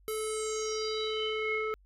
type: tone with low-pass filter sweep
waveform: square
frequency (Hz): 434.4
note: A4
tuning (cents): -22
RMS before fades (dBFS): -33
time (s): 0.08-1.74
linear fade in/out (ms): 0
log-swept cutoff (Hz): 12000 to 1700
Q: 6.4
effects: added 48 Hz sine -58 dBFS peak until 1.85 s